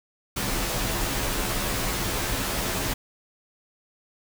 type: noise with comb filter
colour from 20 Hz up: pink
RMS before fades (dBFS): -27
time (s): 0.36-2.94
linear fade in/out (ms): 10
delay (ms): 13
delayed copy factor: -0.95
effects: none